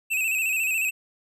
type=tone with vibrato; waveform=square; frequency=2600 Hz; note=E7; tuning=24 cents flat; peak=-23 dBFS; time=0.1-0.91 s; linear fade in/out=20 ms; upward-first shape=square; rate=14 Hz; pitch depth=49 cents each way; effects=none